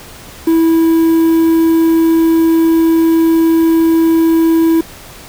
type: tone with quantisation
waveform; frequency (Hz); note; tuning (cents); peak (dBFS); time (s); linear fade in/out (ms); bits
triangle; 327.4; E4; -12; -5; 0.47-4.81; 5; 5
effects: pink hiss -34 dBFS RMS until 5.28 s